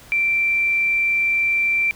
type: tone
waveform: sine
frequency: 2349 Hz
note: D7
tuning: in tune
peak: -16 dBFS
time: 0.12-1.91 s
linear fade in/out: 0 ms
effects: pink hiss -45 dBFS RMS until 1.95 s